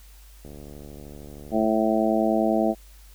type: click train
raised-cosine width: 2 ms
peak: -29 dBFS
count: 89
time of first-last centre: 0.45-1.657 s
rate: 72.9 Hz
type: harmonic tone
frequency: 110 Hz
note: A2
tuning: in tune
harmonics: 2 / 3 / 4 / 5 / 6 / 7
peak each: -24 / -25 / -31 / -29 / -24 / -29 dBFS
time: 1.51-2.75 s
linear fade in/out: 50 ms
effects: added 50 Hz sine -46 dBFS peak until 3.14 s + white hiss -55 dBFS RMS until 3.14 s